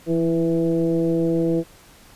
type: tone with frequency modulation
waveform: sine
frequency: 331.6 Hz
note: E4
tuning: 10 cents sharp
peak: -17 dBFS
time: 0.06-1.64 s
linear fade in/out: 50 ms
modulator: 164 Hz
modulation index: 1.1
effects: pink hiss -49 dBFS RMS until 2.15 s + resampled to 32000 Hz